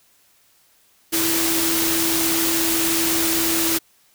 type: tone in noise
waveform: sine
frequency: 329.6 Hz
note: E4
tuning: in tune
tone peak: -23 dBFS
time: 1.12-3.79 s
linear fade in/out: 20 ms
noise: white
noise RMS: -21 dBFS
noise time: 1.12-3.79 s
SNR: -5 dB
effects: white hiss -58 dBFS RMS until 4.14 s